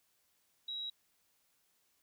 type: tone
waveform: sine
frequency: 3859 Hz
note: B7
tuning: 41 cents flat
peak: -38 dBFS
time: 0.68-0.9 s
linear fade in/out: 5 ms
effects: white hiss -75 dBFS RMS until 2.02 s